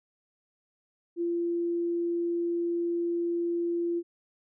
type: tone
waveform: sine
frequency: 342.7 Hz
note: F4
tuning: 33 cents flat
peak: -26 dBFS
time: 1.16-4.03 s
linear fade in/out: 50 ms
effects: none